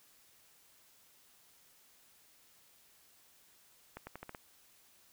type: accelerating click train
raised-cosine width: 0.5 ms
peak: -29 dBFS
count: 6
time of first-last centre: 3.97-4.348 s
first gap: 100 ms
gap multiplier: 0.86
effects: white hiss -65 dBFS RMS until 5.12 s